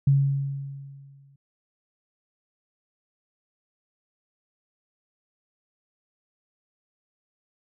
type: tone with exponential decay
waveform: sine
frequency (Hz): 138.59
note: C#3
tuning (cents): 0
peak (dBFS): -14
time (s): 0.07-1.36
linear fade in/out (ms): 5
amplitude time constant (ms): 280
effects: none